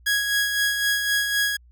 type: tone with tremolo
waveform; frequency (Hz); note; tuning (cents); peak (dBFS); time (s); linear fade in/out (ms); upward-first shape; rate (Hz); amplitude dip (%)
sawtooth; 1658; G#6; -3; -15; 0.06-1.57; 10; sine; 3.9; 45
effects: added 60 Hz sine -49 dBFS peak until 1.71 s